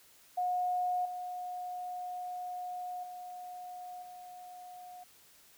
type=tone with level steps; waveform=sine; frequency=723 Hz; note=F#5; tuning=40 cents flat; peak=-29 / -37 / -42 / -46 dBFS; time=0.37-5.04 s; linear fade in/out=10 ms; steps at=1.05 / 3.03 / 4.02 s; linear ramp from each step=5 ms; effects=white hiss -61 dBFS RMS until 5.57 s